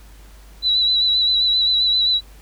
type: tone with vibrato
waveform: sine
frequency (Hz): 3951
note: B7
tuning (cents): 0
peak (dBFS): -14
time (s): 0.62-2.21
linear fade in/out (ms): 50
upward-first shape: sine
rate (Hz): 7.6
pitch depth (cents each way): 35
effects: added 50 Hz sine -41 dBFS peak until 2.41 s + pink hiss -50 dBFS RMS until 2.41 s